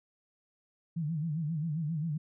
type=tone with vibrato; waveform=sine; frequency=157.5 Hz; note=D#3; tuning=21 cents sharp; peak=-30 dBFS; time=0.96-2.18 s; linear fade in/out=10 ms; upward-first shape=sine; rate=7.5 Hz; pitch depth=130 cents each way; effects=none